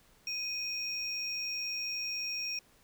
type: tone pair together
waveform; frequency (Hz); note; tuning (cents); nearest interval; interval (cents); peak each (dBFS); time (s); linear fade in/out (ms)
triangle; 2489 / 5579; D#7 / F8; 0 / -3; octave + major second; 1397; -37 / -34; 0.27-2.59; 2
effects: pink hiss -64 dBFS RMS until 2.83 s